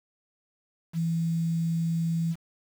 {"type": "tone with quantisation", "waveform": "sine", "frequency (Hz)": 165.5, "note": "E3", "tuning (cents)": 7, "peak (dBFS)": -24, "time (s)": [0.93, 2.36], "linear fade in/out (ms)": 50, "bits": 8, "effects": []}